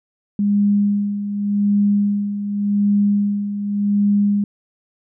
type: tone with tremolo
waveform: sine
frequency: 203.7 Hz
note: G#3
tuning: 33 cents flat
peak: -12 dBFS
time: 0.39-4.44 s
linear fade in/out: 2 ms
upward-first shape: sine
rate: 0.87 Hz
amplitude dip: 65%
effects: none